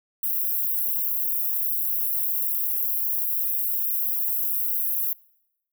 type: high-pass noise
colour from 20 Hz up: white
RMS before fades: -25 dBFS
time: 0.23-5.13 s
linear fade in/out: 5 ms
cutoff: 12000 Hz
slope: 48 dB/octave
effects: noise-tail reverb RT60 0.9 s tail -25 dB re dry